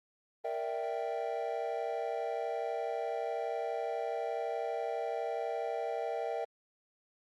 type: chord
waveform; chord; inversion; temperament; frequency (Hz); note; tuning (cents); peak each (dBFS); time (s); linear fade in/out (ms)
triangle; E half-diminished seventh; second; equal; 466.2 / 587.3 / 659.3 / 784; Bb4 / D5 / E5 / G5; 0 / 0 / 0 / 0; -36 / -39 / -36 / -37; 0.44-6.45; 10
effects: Opus 32 kbps